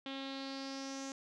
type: tone with low-pass filter sweep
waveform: sawtooth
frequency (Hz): 270.8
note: C#4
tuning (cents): -40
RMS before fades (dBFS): -43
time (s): 0.06-1.12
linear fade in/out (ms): 2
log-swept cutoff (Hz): 3400 to 6600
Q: 4.6
effects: none